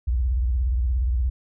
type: tone with vibrato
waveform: sine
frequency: 61.74 Hz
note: B1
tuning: in tune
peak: -19 dBFS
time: 0.07-1.3 s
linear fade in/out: 10 ms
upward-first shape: triangle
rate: 17 Hz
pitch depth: 290 cents each way
effects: none